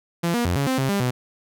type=tone with pitch steps; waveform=sawtooth; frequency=170.3 / 238.8 / 88.1 / 139.8 / 260.6 / 134 / 200 / 125.1 Hz; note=F3 / A#3 / F2 / C#3 / C4 / C3 / G3 / B2; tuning=-43 / +42 / +16 / +15 / -7 / +42 / +35 / +23 cents; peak=-16 dBFS; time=0.23-1.11 s; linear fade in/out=10 ms; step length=110 ms; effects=none